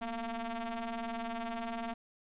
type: ring-modulated tone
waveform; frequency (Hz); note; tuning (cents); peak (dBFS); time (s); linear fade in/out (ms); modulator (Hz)
sawtooth; 227.8; A#3; -40; -29; 0.01-1.94; 10; 465
effects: resampled to 8000 Hz + 11-bit